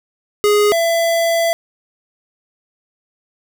square tone pair in turn, 415.3 / 669.5 Hz, G#4 / E5, 0 / +27 cents, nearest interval minor sixth, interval 827 cents, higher second, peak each -11 / -14 dBFS, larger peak first, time 0.44-0.72 / 0.72-1.53 s, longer second, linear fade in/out 0 ms, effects 8-bit

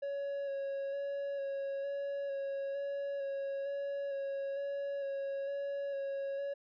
triangle tone with vibrato, 556 Hz, C#5, 5 cents sharp, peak -33 dBFS, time 0.02-6.54 s, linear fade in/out 10 ms, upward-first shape square, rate 1.1 Hz, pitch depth 15 cents each way, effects resampled to 11025 Hz

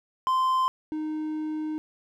triangle tone pair in turn, 1038 / 309.2 Hz, C6 / D#4, -14 / -11 cents, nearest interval octave + major sixth, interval 2097 cents, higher first, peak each -19 / -26 dBFS, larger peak first, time 0.27-0.68 / 0.92-1.78 s, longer second, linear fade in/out 0 ms, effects none

